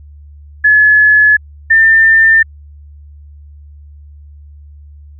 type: tone pair in turn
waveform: sine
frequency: 1708 / 1795.1 Hz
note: G#6 / A6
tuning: +48 / +34 cents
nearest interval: minor second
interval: 86 cents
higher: second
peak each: -4 dBFS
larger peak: neither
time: 0.64-1.37 / 1.7-2.43 s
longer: neither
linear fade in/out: 10 ms
effects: added 73 Hz sine -33 dBFS peak until 5.19 s